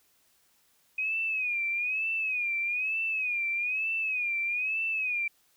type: tone with vibrato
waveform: sine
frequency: 2500 Hz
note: D#7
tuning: 8 cents sharp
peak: -27 dBFS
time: 0.98-5.28 s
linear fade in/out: 5 ms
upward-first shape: sine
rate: 1.1 Hz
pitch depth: 110 cents each way
effects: white hiss -67 dBFS RMS until 5.56 s